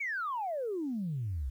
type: exponential sweep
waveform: sine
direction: down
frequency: 2320 to 60.5 Hz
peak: -31 dBFS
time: 0-1.5 s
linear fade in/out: 10 ms
effects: tanh soft clip ceiling -27 dBFS + 11-bit